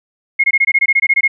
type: tone bursts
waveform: sine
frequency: 2154 Hz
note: C7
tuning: 50 cents sharp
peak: -8 dBFS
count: 13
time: 0.39-1.279 s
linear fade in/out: 10 ms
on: 49 ms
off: 21 ms
effects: none